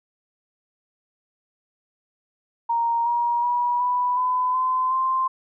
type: tone with pitch steps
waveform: sine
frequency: 932.3 / 950.2 / 968.5 / 987.2 / 1006.2 / 1025.5 / 1045.3 Hz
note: A#5 / A#5 / B5 / B5 / B5 / C6 / C6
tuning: 0 / +33 / -34 / -1 / +32 / -35 / -2 cents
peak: -19 dBFS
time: 2.69-5.28 s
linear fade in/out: 10 ms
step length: 370 ms
effects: none